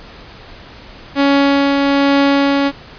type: tone with tremolo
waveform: sawtooth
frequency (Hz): 279.6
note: C#4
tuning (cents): +15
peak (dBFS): -5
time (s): 1.15-2.72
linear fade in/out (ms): 50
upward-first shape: triangle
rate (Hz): 1.2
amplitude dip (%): 30
effects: pink hiss -37 dBFS RMS until 2.98 s + resampled to 11025 Hz